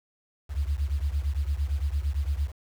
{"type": "beating tone pair", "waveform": "sine", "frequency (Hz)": [67.8, 76.6], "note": ["C#2", "D#2"], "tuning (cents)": [-38, -27], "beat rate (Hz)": 8.8, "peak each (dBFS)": [-26, -28], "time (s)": [0.49, 2.52], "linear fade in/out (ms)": 50, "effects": ["tanh soft clip ceiling -18 dBFS", "8-bit"]}